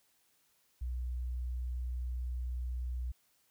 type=tone; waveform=sine; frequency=61.74 Hz; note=B1; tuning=in tune; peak=-33 dBFS; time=0.81-3.12 s; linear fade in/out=10 ms; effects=tanh soft clip ceiling -30 dBFS + white hiss -72 dBFS RMS until 3.5 s